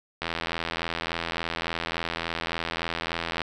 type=click train; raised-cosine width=0.3 ms; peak=-12 dBFS; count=268; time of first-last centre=0.22-3.418 s; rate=83.5 Hz; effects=none